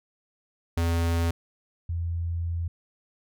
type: tone pair in turn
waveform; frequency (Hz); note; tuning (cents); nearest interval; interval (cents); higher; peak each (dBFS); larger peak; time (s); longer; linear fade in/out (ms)
square / sine; 84.1 / 84.68; E2 / E2; +35 / +47; unison; 12; second; -23 / -26; first; 0.77-1.31 / 1.89-2.68; second; 5
effects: none